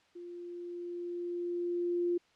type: tone with level ramp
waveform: sine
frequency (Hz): 349.2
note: F4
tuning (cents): 0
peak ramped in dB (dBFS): -43 to -27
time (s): 0.15-2.18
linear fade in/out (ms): 10
effects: white hiss -67 dBFS RMS until 2.35 s + low-pass 4000 Hz 12 dB/octave